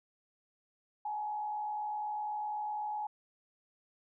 sine tone with frequency modulation, 844 Hz, G#5, 28 cents sharp, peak -34 dBFS, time 1.05-3.07 s, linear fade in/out 5 ms, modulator 67.9 Hz, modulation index 0.47, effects none

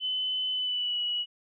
sine tone with pitch glide, 3026 to 2928 Hz, F#7 to F#7, +38 to -19 cents, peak -27 dBFS, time 0-1.26 s, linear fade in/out 50 ms, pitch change -57 cents, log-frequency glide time 0.52-0.99 s, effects none

